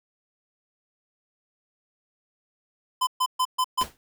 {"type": "tone bursts", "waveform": "square", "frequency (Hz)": 1020, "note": "C6", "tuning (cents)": -44, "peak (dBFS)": -21, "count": 5, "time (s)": [3.01, 3.835], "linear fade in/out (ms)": 10, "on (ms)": 61, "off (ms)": 130}
{"type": "noise with exponential decay", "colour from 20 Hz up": "pink", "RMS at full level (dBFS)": -29, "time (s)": [3.81, 3.97], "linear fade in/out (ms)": 0, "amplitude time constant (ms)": 34}
{"effects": []}